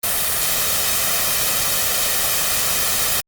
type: noise with comb filter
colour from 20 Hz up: white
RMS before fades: -19 dBFS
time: 0.03-3.21 s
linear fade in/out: 10 ms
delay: 1.6 ms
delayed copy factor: +0.5
effects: Opus 32 kbps